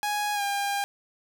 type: tone with pitch glide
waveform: sawtooth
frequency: 830.6 to 803.7 Hz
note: G#5 to G5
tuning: 0 to +43 cents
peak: -22 dBFS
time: 0.03-0.84 s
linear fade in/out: 0 ms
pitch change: -57 cents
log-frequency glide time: 0.34-0.42 s
effects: none